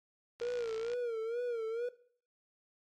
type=click train; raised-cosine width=0.2 ms; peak=-30 dBFS; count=32; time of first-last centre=0.4-0.934 s; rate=58 Hz
type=tone with vibrato; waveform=triangle; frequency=466.2 Hz; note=A#4; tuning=in tune; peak=-31 dBFS; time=0.41-1.89 s; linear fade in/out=5 ms; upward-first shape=sine; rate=2.2 Hz; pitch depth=92 cents each way
effects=noise-tail reverb RT60 0.5 s tail -17 dB re dry + MP3 64 kbps